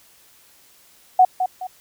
sine tone with echo, 740 Hz, F#5, in tune, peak -8 dBFS, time 1.19-1.25 s, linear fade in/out 5 ms, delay 210 ms, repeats 2, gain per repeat -9 dB, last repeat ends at 1.67 s, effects white hiss -53 dBFS RMS until 1.8 s

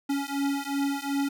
square beating tone pair, 278.1 / 280.8 Hz, C#4 / C#4, +6 / +22 cents, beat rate 2.7 Hz, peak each -30 dBFS, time 0.09-1.29 s, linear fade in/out 10 ms, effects none

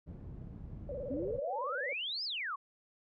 white low-pass noise, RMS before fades -46 dBFS, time 0.06-1.4 s, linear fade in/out 20 ms, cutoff 140 Hz, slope 12 dB/octave
sine tone with vibrato, 536 Hz, C5, 42 cents sharp, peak -38 dBFS, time 0.89-1.93 s, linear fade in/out 2 ms, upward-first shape square, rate 18 Hz, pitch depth 120 cents each way
sine exponential two-way sweep, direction up then down, 250.2 to 5274 to 1051 Hz, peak -35 dBFS, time 1.1-2.56 s, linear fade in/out 10 ms, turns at 2.24 s
effects none

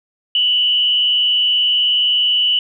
sine tone with frequency modulation, 2960 Hz, F#7, in tune, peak -12 dBFS, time 0.35-2.59 s, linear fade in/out 2 ms, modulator 139 Hz, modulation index 0.54, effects none

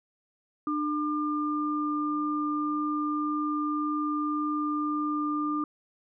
sine tone pair together, 299.7 / 1200 Hz, D4 / D6, +35 / +37 cents, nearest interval 2 octaves, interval 2402 cents, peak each -28 / -30 dBFS, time 0.67-5.64 s, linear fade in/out 2 ms, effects none

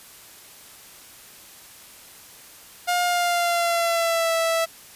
sawtooth tone with pitch glide, 710 to 658.6 Hz, F5 to E5, +28 to -2 cents, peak -16 dBFS, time 2.87-4.66 s, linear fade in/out 20 ms, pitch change -130 cents, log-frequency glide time 3.04-4.33 s, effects white hiss -46 dBFS RMS until 4.95 s + resampled to 32000 Hz

